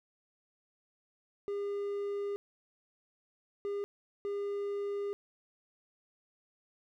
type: tone bursts at uneven times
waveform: triangle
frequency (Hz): 404.4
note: G#4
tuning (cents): -46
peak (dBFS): -31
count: 3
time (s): 1.48-2.36 / 3.65-3.84 / 4.25-5.13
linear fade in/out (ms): 0
effects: none